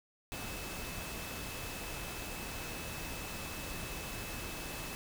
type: tone in noise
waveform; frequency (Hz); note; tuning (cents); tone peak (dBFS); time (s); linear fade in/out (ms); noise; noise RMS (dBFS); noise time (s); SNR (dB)
sine; 2602; E7; -23; -49; 0.32-4.95; 0; pink; -42; 0.32-4.95; -10
effects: none